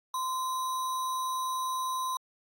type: tone with sample-and-hold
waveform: sine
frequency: 1035 Hz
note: C6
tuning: 19 cents flat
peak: -29 dBFS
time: 0.14-2.17 s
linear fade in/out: 2 ms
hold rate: 4900 Hz
effects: AAC 64 kbps